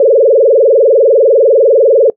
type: tone with vibrato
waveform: sine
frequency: 494.5 Hz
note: B4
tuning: 2 cents sharp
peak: -3 dBFS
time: 0-2.1 s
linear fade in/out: 2 ms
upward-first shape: sine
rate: 20 Hz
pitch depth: 250 cents each way
effects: noise-tail reverb RT60 0.1 s tail -22 dB re dry